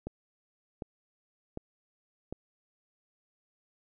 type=click train; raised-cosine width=2 ms; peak=-23 dBFS; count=4; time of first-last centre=0.07-2.326 s; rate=1.33 Hz; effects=none